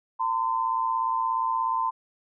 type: tone pair together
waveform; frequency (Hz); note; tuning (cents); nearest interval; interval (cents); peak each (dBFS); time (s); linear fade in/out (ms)
sine; 909.1 / 1026; A#5 / C6; -44 / -34; major second; 210; -27 / -25; 0.19-1.91; 20
effects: none